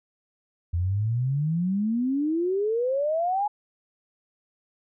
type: exponential sweep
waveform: sine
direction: up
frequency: 83 to 848 Hz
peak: -22 dBFS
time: 0.73-3.48 s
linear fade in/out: 10 ms
effects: none